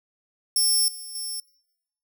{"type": "tone with level steps", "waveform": "15% pulse", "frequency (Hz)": 5400, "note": "E8", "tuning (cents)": 41, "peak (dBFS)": [-13, -30, -24], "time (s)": [0.56, 1.4], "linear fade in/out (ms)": 2, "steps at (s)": [0.88, 1.15], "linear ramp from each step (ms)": 2, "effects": ["noise-tail reverb RT60 0.9 s tail -24 dB re dry"]}